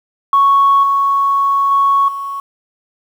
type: tone with level steps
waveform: sine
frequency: 1108.7 Hz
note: C#6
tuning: in tune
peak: -6 / -10 / -8 / -20 dBFS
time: 0.33-2.4 s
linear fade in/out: 2 ms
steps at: 0.83 / 1.71 / 2.08 s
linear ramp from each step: 5 ms
effects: tanh soft clip ceiling -3 dBFS + 7-bit